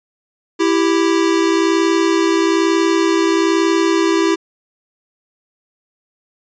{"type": "tone pair together", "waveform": "square", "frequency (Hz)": [330.9, 392], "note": ["E4", "G4"], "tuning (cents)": [7, 0], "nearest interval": "minor third", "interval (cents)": 293, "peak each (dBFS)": [-15, -17], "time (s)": [0.59, 4.36], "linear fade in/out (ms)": 20, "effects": ["resampled to 16000 Hz"]}